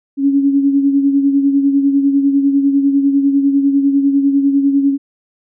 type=beating tone pair; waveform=sine; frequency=277.2 / 287.2 Hz; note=C#4 / D4; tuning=0 / -39 cents; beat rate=10 Hz; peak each=-10 / -19 dBFS; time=0.17-4.98 s; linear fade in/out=50 ms; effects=none